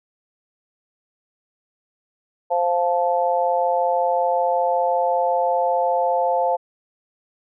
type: chord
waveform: sine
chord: F major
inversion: second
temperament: just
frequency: 523.8 / 698.5 / 873.1 Hz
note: C5 / F5 / A5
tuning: +2 / 0 / -14 cents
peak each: -21 / -21 / -22 dBFS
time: 2.5-6.57 s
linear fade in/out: 20 ms
effects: none